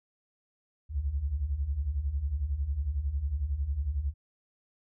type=beating tone pair; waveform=sine; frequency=63 / 74 Hz; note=B1 / D2; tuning=+35 / +14 cents; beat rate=11 Hz; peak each=-34 / -29 dBFS; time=0.89-4.14 s; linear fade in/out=50 ms; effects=none